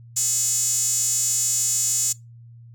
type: tone with high-pass filter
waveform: sawtooth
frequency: 426.5 Hz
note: G#4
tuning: 46 cents sharp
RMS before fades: -22 dBFS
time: 0.16-2.13 s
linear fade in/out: 10 ms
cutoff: 7100 Hz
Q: 6.5
effects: noise-tail reverb RT60 0.2 s tail -23 dB re dry + added 117 Hz sine -42 dBFS peak until 2.74 s